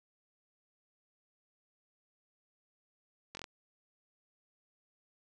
slowing click train, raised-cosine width 0.2 ms, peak -26 dBFS, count 5, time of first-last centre 3.35-3.442 s, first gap 21 ms, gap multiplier 1.06, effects none

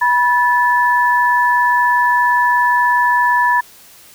sine tone pair together, 976 / 1739 Hz, B5 / A6, -21 / -21 cents, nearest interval minor seventh, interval 1000 cents, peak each -12 / -15 dBFS, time 0.01-3.61 s, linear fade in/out 10 ms, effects white hiss -43 dBFS RMS until 4.14 s

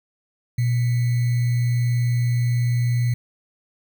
sine tone with sample-and-hold, 120.8 Hz, B2, 38 cents flat, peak -17 dBFS, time 0.58-3.14 s, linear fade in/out 5 ms, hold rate 2100 Hz, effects none

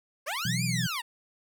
15% pulse linear two-way sweep, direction up then down, 497.8 to 2489 to 873 Hz, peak -24 dBFS, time 0.26-1.02 s, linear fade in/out 20 ms, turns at 0.64 s
sine chord, B suspended fourth, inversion none, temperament equal, 123.47 / 164.81 / 185 Hz, B2 / E3 / F#3, 0 / 0 / 0 cents, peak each -30 / -32 / -33 dBFS, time 0.45-0.87 s, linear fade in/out 5 ms
effects none

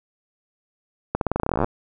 accelerating click train, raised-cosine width 1 ms, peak -7 dBFS, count 19, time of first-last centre 1.15-1.644 s, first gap 62 ms, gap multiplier 0.89, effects none

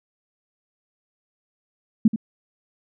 sine tone with echo, 220 Hz, A3, in tune, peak -10 dBFS, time 2.05-2.08 s, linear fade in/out 5 ms, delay 81 ms, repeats 1, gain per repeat -11 dB, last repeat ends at 2.161 s, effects none

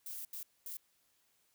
violet noise bursts at uneven times, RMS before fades -44 dBFS, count 3, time 0.06-0.25 / 0.33-0.43 / 0.66-0.77 s, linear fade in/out 2 ms, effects white hiss -74 dBFS RMS until 1.54 s

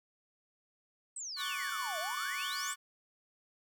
sine exponential two-way sweep, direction down then up, 8372 to 608 to 8372 Hz, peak -39 dBFS, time 1.16-2.74 s, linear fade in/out 5 ms, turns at 1.99 s
sawtooth chord, D major seventh, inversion third, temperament equal, 1108.7 / 1174.7 / 1480 / 1760 Hz, C#6 / D6 / F#6 / A6, 0 / 0 / 0 / 0 cents, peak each -37 / -41 / -37 / -40 dBFS, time 1.36-2.76 s, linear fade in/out 50 ms
effects none

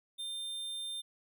square tone, 3600 Hz, A7, 39 cents sharp, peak -38 dBFS, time 0.18-1.02 s, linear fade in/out 20 ms, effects none

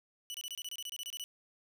sawtooth tone bursts, 2960 Hz, F#7, in tune, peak -36 dBFS, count 14, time 0.3-1.24 s, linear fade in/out 0 ms, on 43 ms, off 26 ms, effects none

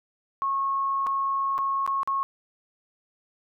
sine tone with dropouts, 1093 Hz, C#6, 25 cents flat, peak -23 dBFS, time 0.42-2.23 s, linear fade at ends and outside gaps 0 ms, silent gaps 1.065-1.069 / 1.58-1.587 / 1.864-1.876 / 2.032-2.075 s, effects none

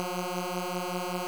10% pulse beating tone pair, 177.2 / 182.4 Hz, F3 / F#3, +25 / -24 cents, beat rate 5.2 Hz, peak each -25 dBFS, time 0-1.27 s, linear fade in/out 0 ms, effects 8-bit

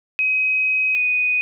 sine tone pair in turn, 2530 / 2489 Hz, D#7 / D#7, +28 / 0 cents, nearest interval unison, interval 28 cents, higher first, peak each -16 dBFS, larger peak neither, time 0.19-0.95 / 0.95-1.41 s, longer first, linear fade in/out 0 ms, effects none

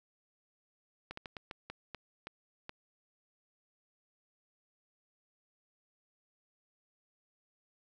slowing click train, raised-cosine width 0.3 ms, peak -26 dBFS, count 9, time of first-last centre 1.11-2.694 s, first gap 64 ms, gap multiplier 1.31, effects none

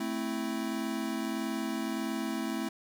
square chord, A minor, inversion none, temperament equal, 220 / 261.6 / 329.6 Hz, A3 / C4 / E4, 0 / 0 / 0 cents, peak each -36 / -37 / -37 dBFS, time 0-2.69 s, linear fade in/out 5 ms, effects none

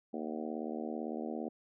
harmonic tone with a mistuned harmonic, 77.78 Hz, D#2, in tune, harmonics 3 / 4 / 5 / 6 / 7 / 8 / 9 / 10, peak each -40 / -42 / -44 / -46 / -47 / -48 / -49 / -50 dBFS, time 0.13-1.49 s, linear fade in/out 10 ms, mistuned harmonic 10, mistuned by -48 cents, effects none

